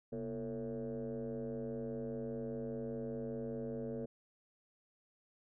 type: tone with frequency modulation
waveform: sine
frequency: 344.1 Hz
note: F4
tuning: 26 cents flat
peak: -37 dBFS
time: 0.12-4.06 s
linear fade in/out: 10 ms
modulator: 105 Hz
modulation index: 2
effects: tanh soft clip ceiling -34 dBFS